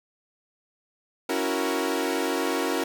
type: chord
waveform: sawtooth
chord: F# dominant seventh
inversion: second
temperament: equal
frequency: 277.2 / 329.6 / 370 / 466.2 Hz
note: C#4 / E4 / F#4 / A#4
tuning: 0 / 0 / 0 / 0 cents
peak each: -26 dBFS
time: 1.29-2.84 s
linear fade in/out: 5 ms
effects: none